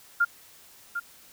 sine tone with echo, 1402 Hz, F6, 6 cents sharp, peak -18 dBFS, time 0.2-0.25 s, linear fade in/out 10 ms, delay 750 ms, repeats 1, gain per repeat -9 dB, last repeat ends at 1 s, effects white hiss -53 dBFS RMS until 1.32 s

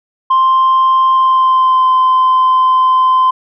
sine tone with pitch glide, 1050 to 1033.2 Hz, C6 to C6, +6 to -22 cents, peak -5 dBFS, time 0.3-3.31 s, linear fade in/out 10 ms, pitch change -28 cents, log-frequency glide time 1.08-1.89 s, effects tanh soft clip ceiling -5 dBFS

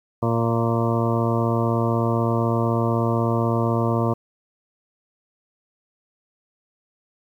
harmonic tone with a mistuned harmonic, 116 Hz, A#2, 8 cents flat, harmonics 1 / 2 / 3 / 4 / 5 / 6 / 8 / 9 / 10, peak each -22 / -25 / -27 / -28 / -29 / -30 / -31 / -32 / -32 dBFS, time 0.22-4.14 s, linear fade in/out 10 ms, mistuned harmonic 6, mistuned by -22 cents, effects 9-bit

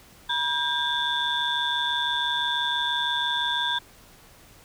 sine tone cluster, 962 / 1598 / 3427 / 3573 Hz, B5 / G6 / A7 / A7, -46 / +33 / -46 / +26 cents, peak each -28 dBFS, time 0.29-3.79 s, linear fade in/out 10 ms, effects tanh soft clip ceiling -15 dBFS + pink hiss -52 dBFS RMS until 4.64 s

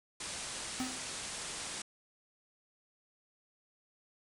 white low-pass noise, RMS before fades -42 dBFS, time 0.2-1.82 s, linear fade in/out 5 ms, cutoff 9900 Hz, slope 96 dB/octave
square tone with exponential decay, 256.7 Hz, C4, 33 cents flat, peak -32 dBFS, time 0.8-1.1 s, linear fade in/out 0 ms, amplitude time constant 64 ms
effects none

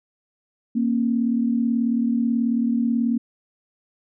sine tone pair together, 233.1 / 271.5 Hz, A#3 / C#4, 0 / -36 cents, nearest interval minor third, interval 264 cents, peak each -19 / -25 dBFS, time 0.75-3.18 s, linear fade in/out 10 ms, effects none

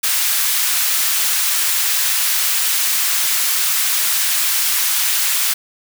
white high-pass noise, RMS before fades -17 dBFS, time 0.03-5.54 s, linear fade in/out 10 ms, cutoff 1300 Hz, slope 12 dB/octave, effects none

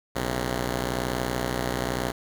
5% pulse tone pair together, 60.99 / 135.1 Hz, B1 / C#3, -21 / -44 cents, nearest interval octave + major second, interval 1377 cents, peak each -16 / -20 dBFS, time 0.15-2.12 s, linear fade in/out 10 ms, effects none

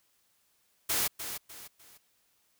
white noise with echo, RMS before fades -29 dBFS, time 0.89-1.08 s, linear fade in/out 10 ms, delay 300 ms, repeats 3, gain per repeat -9 dB, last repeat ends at 1.98 s, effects white hiss -71 dBFS RMS until 2.59 s

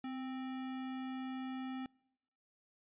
sine tone with sample-and-hold, 258.9 Hz, C4, 18 cents flat, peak -39 dBFS, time 0.04-1.86 s, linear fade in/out 2 ms, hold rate 1050 Hz, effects noise-tail reverb RT60 0.9 s tail -26 dB re dry + resampled to 8000 Hz

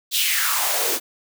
white noise with high-pass filter sweep, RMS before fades -21 dBFS, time 0.11-1 s, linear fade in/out 50 ms, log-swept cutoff 3800 to 290 Hz, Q 3.3, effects none

